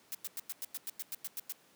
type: noise bursts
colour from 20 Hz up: blue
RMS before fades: -39 dBFS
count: 12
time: 0.12-1.522 s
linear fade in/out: 0 ms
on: 27 ms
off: 98 ms
effects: pink hiss -64 dBFS RMS until 1.75 s + high-pass 200 Hz 12 dB/octave